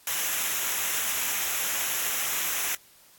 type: noise with comb filter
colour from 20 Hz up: white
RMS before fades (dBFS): -28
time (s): 0.07-2.75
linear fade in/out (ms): 2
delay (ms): 0.22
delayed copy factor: -0.65
effects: white hiss -56 dBFS RMS until 3.18 s + AAC 64 kbps